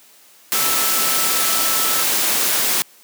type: tone in noise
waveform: sine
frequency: 1316 Hz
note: E6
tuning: 3 cents flat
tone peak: -27 dBFS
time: 0.55-2.03 s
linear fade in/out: 0 ms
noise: white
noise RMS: -18 dBFS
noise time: 0.52-2.82 s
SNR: -12 dB
effects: white hiss -49 dBFS RMS until 3.03 s + high-pass 200 Hz 12 dB/octave